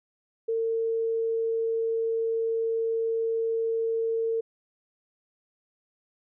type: tone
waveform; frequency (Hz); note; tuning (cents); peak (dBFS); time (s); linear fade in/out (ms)
sine; 453.4; A#4; -48; -24; 0.48-4.41; 10
effects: none